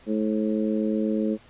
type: harmonic tone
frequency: 107.9 Hz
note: A2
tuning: 33 cents flat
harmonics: 2 / 3 / 4 / 5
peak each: -24 / -28 / -30 / -32 dBFS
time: 0.06-1.38 s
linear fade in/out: 50 ms
effects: pink hiss -53 dBFS RMS until 1.49 s + resampled to 8000 Hz